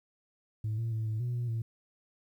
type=tone with pitch steps; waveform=sine; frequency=108.4 / 114.7 / 110.8 / 109.2 / 122.1 / 120.6 / 113.8 Hz; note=A2 / A#2 / A2 / A2 / B2 / B2 / A#2; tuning=-25 / -28 / +13 / -13 / -19 / -41 / -41 cents; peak=-28 dBFS; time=0.64-1.62 s; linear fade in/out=5 ms; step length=140 ms; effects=tanh soft clip ceiling -28 dBFS + 11-bit